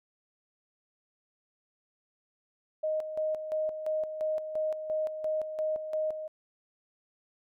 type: tone with tremolo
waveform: sine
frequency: 622.3 Hz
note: D#5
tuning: in tune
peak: -27 dBFS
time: 2.83-6.28 s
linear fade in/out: 10 ms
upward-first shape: square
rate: 2.9 Hz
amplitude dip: 60%
effects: none